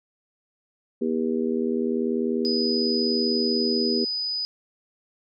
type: harmonic tone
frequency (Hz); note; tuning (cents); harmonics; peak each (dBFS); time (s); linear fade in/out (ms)
80.2; E2; -47; 3 / 4 / 5 / 6; -25 / -31 / -26 / -32; 1.01-4.05; 10
type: tone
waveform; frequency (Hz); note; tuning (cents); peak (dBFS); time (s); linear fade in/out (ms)
sine; 4978; D#8; 0; -25; 2.45-4.45; 0
effects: none